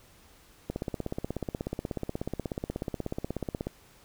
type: click train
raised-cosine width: 2 ms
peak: -18 dBFS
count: 50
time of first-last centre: 0.7-3.67 s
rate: 16.5 Hz
effects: pink hiss -58 dBFS RMS until 4.04 s